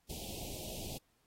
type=band-stop noise; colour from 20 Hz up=pink; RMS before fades=-44 dBFS; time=0.09-0.98 s; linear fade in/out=10 ms; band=790 to 2600 Hz; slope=48 dB/octave; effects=pink hiss -75 dBFS RMS until 1.26 s + AAC 48 kbps